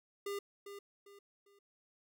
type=tone with echo; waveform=square; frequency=402.1 Hz; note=G4; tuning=44 cents sharp; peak=-38 dBFS; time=0.26-0.39 s; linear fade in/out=5 ms; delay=400 ms; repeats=3; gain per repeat=-9 dB; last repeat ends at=1.59 s; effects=none